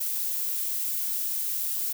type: noise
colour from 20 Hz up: violet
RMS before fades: -29 dBFS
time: 0-1.93 s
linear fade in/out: 10 ms
effects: none